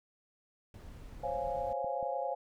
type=noise; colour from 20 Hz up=brown; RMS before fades=-48 dBFS; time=0.74-1.73 s; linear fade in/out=2 ms
type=chord; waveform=sine; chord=Db major seventh; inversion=third; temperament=equal; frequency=523.3 / 554.4 / 698.5 / 830.6 Hz; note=C5 / Db5 / F5 / Ab5; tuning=0 / 0 / 0 / 0 cents; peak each=-38 dBFS; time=1.23-2.35 s; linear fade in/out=10 ms
type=clicks; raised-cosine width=3 ms; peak=-37 dBFS; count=2; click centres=1.845 / 2.028 s
effects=none